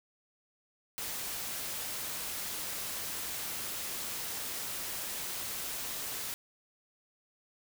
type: noise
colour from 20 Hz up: white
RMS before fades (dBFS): -38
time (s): 0.98-6.34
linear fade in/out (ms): 0
effects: none